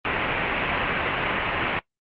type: low-pass noise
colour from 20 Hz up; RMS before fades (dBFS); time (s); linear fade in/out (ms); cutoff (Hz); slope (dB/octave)
white; -25; 0.05-1.79; 0; 2800; 48
effects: noise-tail reverb RT60 0.1 s tail -20 dB re dry + Opus 32 kbps